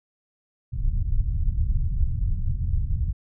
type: low-pass noise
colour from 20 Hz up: pink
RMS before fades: -23 dBFS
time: 0.72-3.13 s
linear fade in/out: 20 ms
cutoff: 110 Hz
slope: 24 dB/octave
effects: none